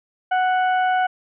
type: harmonic tone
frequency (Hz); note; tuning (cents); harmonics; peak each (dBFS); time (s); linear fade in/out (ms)
740; F#5; 0; 1 / 2 / 3 / 4; -17 / -24 / -36 / -37; 0.31-1.07; 10
effects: none